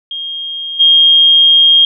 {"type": "tone with level steps", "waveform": "sine", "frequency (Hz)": 3233, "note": "G#7", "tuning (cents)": -47, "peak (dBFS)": [-19, -4], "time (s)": [0.11, 1.85], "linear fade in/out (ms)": 2, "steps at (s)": 0.79, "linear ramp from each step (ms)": 20, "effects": []}